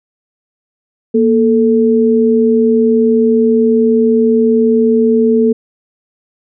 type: tone pair together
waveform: sine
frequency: 234.7 / 440 Hz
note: A#3 / A4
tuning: +12 / 0 cents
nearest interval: major seventh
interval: 1088 cents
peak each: -10 dBFS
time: 1.14-5.53 s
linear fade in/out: 10 ms
effects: none